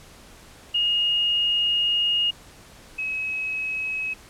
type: tone pair in turn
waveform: sine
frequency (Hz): 2857 / 2559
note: F7 / D#7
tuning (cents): +39 / +48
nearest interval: major second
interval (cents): 191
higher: first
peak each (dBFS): -19 / -25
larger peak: first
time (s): 0.74-2.31 / 2.98-4.14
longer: first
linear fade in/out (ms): 10
effects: pink hiss -48 dBFS RMS until 4.29 s + low-pass 11000 Hz 12 dB/octave